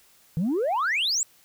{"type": "exponential sweep", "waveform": "sine", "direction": "up", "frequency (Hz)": [150.7, 7940], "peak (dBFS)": -20, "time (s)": [0.37, 1.23], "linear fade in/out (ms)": 0, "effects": ["tanh soft clip ceiling -20 dBFS", "white hiss -58 dBFS RMS until 1.44 s"]}